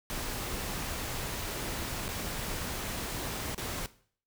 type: noise with dropouts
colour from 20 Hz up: pink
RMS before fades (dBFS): -36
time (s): 0.1-3.86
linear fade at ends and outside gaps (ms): 0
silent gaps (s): 2.081-2.088 / 3.546-3.579
effects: noise-tail reverb RT60 0.5 s tail -17 dB re dry

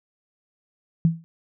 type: tone with exponential decay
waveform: sine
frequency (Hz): 164.81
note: E3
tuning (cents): 0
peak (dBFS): -11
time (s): 1.05-1.24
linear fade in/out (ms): 0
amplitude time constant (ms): 41
effects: none

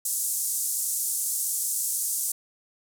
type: band-pass noise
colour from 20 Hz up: white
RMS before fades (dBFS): -28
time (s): 0.05-2.32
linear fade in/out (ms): 5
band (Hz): 7000 to 12000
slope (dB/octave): 24
effects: none

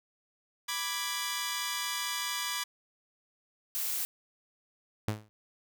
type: chord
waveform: 10% pulse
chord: G# diminished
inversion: first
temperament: equal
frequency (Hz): 987.8 / 1174.7 / 1661.2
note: B5 / D6 / G#6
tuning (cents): 0 / 0 / 0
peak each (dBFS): -28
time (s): 0.68-2.64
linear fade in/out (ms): 10
type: noise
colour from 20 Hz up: blue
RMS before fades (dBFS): -33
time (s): 3.75-4.05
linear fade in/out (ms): 0
type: tone with exponential decay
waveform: sawtooth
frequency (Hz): 106.9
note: A2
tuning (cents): -49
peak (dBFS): -22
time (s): 5.08-5.29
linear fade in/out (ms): 0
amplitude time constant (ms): 44
effects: none

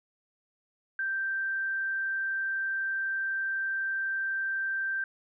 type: tone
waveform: sine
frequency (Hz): 1568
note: G6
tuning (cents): 0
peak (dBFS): -28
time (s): 0.99-5.04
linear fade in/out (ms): 2
effects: none

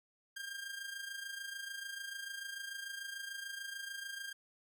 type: tone with amplitude modulation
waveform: sawtooth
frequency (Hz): 1602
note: G6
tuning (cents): +37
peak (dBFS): -36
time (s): 0.36-4.33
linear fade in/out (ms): 10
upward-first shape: sine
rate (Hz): 26.8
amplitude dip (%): 60
effects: none

